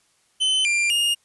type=tone with pitch steps; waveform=45% pulse; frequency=3047 / 2381 / 2839 Hz; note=G7 / D7 / F7; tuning=-50 / +23 / +28 cents; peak=-18 dBFS; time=0.4-1.15 s; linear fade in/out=20 ms; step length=250 ms; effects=white hiss -63 dBFS RMS until 1.24 s + resampled to 24000 Hz